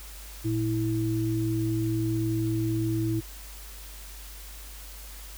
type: tone pair together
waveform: sine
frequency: 115.15 / 325.7 Hz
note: A#2 / E4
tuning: -21 / -21 cents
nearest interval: octave + tritone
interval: 1800 cents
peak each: -27 dBFS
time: 0.44-3.21 s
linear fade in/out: 20 ms
effects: added 50 Hz sine -42 dBFS peak until 5.37 s + white hiss -46 dBFS RMS until 5.37 s